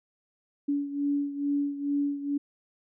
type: beating tone pair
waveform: sine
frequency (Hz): 284.7 / 287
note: C#4 / D4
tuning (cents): +46 / -40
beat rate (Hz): 2.3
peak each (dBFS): -27 / -32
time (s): 0.68-2.38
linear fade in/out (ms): 10
effects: none

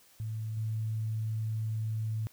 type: tone with level steps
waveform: sine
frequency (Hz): 110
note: A2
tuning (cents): 0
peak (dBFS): -33 / -30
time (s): 0.2-2.27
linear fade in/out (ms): 0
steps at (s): 0.57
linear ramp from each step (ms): 2
effects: white hiss -61 dBFS RMS until 2.32 s

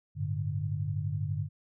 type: chord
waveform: sine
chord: G suspended second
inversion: none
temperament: equal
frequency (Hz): 98 / 110 / 146.83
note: G2 / A2 / D3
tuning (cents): 0 / 0 / 0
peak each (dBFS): -33 / -36 / -33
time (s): 0.15-1.49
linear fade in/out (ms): 50
effects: none

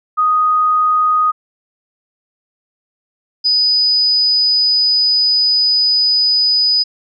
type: tone pair in turn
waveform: sine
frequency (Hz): 1245 / 4980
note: D#6 / D#8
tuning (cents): +1 / +1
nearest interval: 2 octaves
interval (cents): 2400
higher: second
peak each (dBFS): -10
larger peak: neither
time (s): 0.17-1.32 / 3.44-6.84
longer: second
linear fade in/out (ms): 20
effects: none

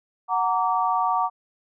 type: chord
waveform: sine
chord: Gb augmented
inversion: none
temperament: just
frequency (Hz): 740 / 925 / 1156.2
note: Gb5 / Bb5 / D6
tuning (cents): 0 / -14 / -27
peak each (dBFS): -24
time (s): 0.28-1.3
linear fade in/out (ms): 50
effects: none

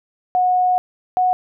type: tone pair in turn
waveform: sine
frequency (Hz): 730 / 734.2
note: F#5 / F#5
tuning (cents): -24 / -14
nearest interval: unison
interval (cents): 10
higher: second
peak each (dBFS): -13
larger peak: neither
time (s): 0.35-0.78 / 1.17-1.33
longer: first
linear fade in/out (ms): 0
effects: none

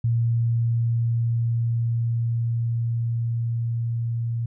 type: tone with level ramp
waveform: sine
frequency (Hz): 116.54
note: A#2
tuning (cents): 0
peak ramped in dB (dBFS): -18 to -23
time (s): 0.04-4.46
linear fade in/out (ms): 5
effects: none

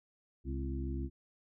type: harmonic tone with a mistuned harmonic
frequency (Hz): 67.6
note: C#2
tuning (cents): -43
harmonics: 1 / 2 / 3 / 4 / 5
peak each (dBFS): -36 / -43 / -47 / -43 / -44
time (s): 0.44-1.1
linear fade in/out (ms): 50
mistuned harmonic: 4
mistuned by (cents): -65
effects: none

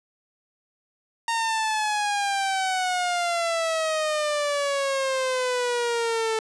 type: exponential sweep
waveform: sawtooth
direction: down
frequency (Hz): 925 to 440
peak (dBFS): -19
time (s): 1.28-6.39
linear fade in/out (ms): 2
effects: resampled to 22050 Hz + 10-bit

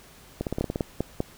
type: two click trains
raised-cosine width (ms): 2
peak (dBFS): -14 / -11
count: 7 / 4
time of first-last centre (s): 0.41-0.759 / 0.61-1.204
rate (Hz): 17.2 / 5.05
effects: pink hiss -51 dBFS RMS until 1.37 s

